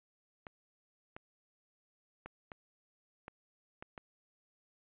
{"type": "clicks", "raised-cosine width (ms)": 0.5, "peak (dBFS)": -30, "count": 7, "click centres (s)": [0.468, 1.165, 2.26, 2.518, 3.281, 3.825, 3.978], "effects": ["resampled to 8000 Hz"]}